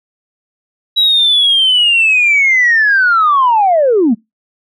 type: linear sweep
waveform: sine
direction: down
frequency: 3900 to 202.4 Hz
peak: -6 dBFS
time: 0.96-4.15 s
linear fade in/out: 20 ms
effects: noise-tail reverb RT60 0.2 s tail -26 dB re dry + tanh soft clip ceiling -3 dBFS